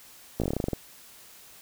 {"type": "slowing click train", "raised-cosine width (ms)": 2, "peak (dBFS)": -14, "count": 12, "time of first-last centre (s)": [0.4, 0.733], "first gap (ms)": 17, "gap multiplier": 1.11, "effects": ["white hiss -51 dBFS RMS until 1.61 s"]}